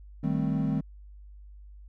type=chord; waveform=triangle; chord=A half-diminished seventh; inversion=second; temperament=equal; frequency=155.56 / 196 / 220 / 261.6 Hz; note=Eb3 / G3 / A3 / C4; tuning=0 / 0 / 0 / 0 cents; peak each=-27 / -29 / -30 / -29 dBFS; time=0.23-0.81 s; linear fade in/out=10 ms; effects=added 50 Hz sine -45 dBFS peak until 1.88 s